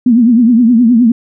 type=tone with vibrato; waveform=sine; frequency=236.2 Hz; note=A#3; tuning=23 cents sharp; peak=-4 dBFS; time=0.06-1.12 s; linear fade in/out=5 ms; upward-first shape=triangle; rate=9.6 Hz; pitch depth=150 cents each way; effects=none